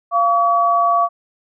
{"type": "tone pair together", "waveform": "sine", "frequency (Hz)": [692.4, 1137], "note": ["F5", "C#6"], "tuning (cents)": [-15, 44], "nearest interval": "major sixth", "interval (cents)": 859, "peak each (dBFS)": [-16, -14], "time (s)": [0.11, 1.09], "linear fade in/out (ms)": 50, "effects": []}